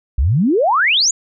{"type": "exponential sweep", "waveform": "sine", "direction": "up", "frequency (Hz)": [56, 7170], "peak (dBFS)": -11, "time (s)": [0.18, 1.11], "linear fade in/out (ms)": 5, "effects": []}